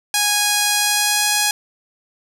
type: tone with pitch glide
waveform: 5% pulse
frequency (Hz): 827 to 832.8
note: G#5 to G#5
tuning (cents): -8 to +5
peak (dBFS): -3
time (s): 0.14-1.51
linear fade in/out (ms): 2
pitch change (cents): +13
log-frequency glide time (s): 0.74-1.26
effects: none